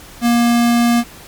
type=tone; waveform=square; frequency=236.8 Hz; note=A#3; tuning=27 cents sharp; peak=-11 dBFS; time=0.21-1.04 s; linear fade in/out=50 ms; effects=pink hiss -38 dBFS RMS until 1.27 s + MP3 96 kbps